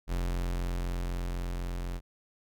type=tone with level ramp; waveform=45% pulse; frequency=44 Hz; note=F1; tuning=14 cents sharp; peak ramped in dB=-28 to -33 dBFS; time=0.07-2.01 s; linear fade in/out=50 ms; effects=none